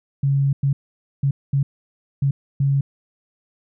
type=tone bursts at uneven times; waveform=sine; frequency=138.59 Hz; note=C#3; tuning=in tune; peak=-15 dBFS; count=6; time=0.23-0.53 / 0.63-0.73 / 1.23-1.31 / 1.53-1.63 / 2.22-2.31 / 2.6-2.81 s; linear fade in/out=5 ms; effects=none